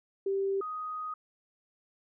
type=tone pair in turn; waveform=sine; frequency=391.2 / 1248.8 Hz; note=G4 / D#6; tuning=-4 / +6 cents; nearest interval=octave + minor sixth; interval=2010 cents; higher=second; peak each=-27 / -34 dBFS; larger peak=first; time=0.26-0.61 / 0.61-1.14 s; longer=second; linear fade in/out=5 ms; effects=none